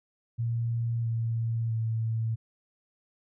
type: tone with pitch steps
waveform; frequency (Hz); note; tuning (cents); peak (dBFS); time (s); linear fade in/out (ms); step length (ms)
sine; 116.54 / 114.54 / 112.57; A#2 / A#2 / A2; 0 / -30 / +40; -26; 0.38-2.36; 20; 660
effects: none